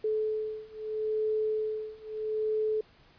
sine beating tone pair, 431.9 / 432.67 Hz, A4 / A4, -32 / -29 cents, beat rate 0.77 Hz, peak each -32 / -31 dBFS, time 0.04-2.81 s, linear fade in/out 5 ms, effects pink hiss -60 dBFS RMS until 3.18 s + resampled to 11025 Hz

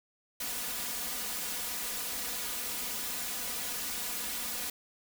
white noise with comb filter, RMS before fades -36 dBFS, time 0.4-4.7 s, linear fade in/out 5 ms, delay 4.1 ms, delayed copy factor +0.9, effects none

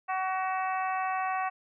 harmonic tone, 376.1 Hz, F#4, 28 cents sharp, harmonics 2 / 3 / 4 / 5 / 6 / 7, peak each -30 / -33 / -40 / -39 / -45 / -42 dBFS, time 0.08-1.5 s, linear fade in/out 20 ms, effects none

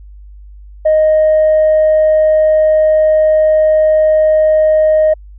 sine tone, 622 Hz, D#5, 1 cent flat, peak -5 dBFS, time 0.85-5.14 s, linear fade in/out 10 ms, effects tanh soft clip ceiling -4 dBFS + added 50 Hz sine -32 dBFS peak until 5.38 s

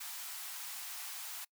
white high-pass noise, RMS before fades -44 dBFS, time 0-1.45 s, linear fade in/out 10 ms, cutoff 710 Hz, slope 48 dB/octave, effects noise-tail reverb RT60 0.1 s tail -24 dB re dry

